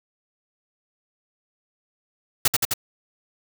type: noise with echo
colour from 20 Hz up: white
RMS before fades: -17 dBFS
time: 2.45-2.48 s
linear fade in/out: 5 ms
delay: 86 ms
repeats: 3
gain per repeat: -2 dB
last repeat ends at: 2.738 s
effects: none